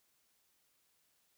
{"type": "silence", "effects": ["white hiss -75 dBFS RMS until 1.37 s"]}